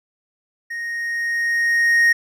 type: tone with level ramp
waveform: triangle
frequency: 1864.7 Hz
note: A#6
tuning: in tune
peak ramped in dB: -24 to -9 dBFS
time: 0.7-2.13 s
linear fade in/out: 10 ms
effects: none